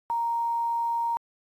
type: tone with quantisation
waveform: sine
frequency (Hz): 932.3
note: A#5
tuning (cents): 0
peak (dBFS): -24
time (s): 0.1-1.17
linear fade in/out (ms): 0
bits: 9
effects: AAC 64 kbps